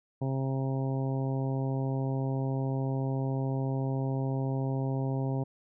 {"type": "harmonic tone", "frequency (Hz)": 133.8, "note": "C3", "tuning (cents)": 39, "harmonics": [1, 2, 3, 4, 5, 6, 7], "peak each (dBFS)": [-29, -35, -39, -41, -43, -45, -46], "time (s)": [0.21, 5.44], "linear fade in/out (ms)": 10, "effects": []}